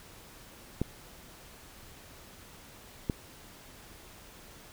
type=clicks; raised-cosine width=3 ms; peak=-15 dBFS; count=2; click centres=0.816 / 3.098 s; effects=pink hiss -52 dBFS RMS until 4.72 s